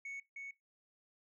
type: tone with echo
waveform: sine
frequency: 2217 Hz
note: C#7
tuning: in tune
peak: -39 dBFS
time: 0.05-0.2 s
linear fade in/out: 5 ms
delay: 310 ms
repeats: 1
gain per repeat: -3 dB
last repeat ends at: 0.51 s
effects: noise-tail reverb RT60 0.2 s tail -23 dB re dry + tanh soft clip ceiling -41 dBFS